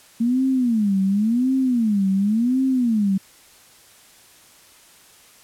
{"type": "tone with vibrato", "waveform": "sine", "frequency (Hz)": 225.4, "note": "A3", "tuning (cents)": 42, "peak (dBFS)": -16, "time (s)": [0.2, 3.18], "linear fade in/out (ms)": 10, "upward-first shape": "sine", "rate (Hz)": 0.92, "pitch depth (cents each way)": 280, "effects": ["white hiss -50 dBFS RMS until 5.43 s", "low-pass 12000 Hz 12 dB/octave"]}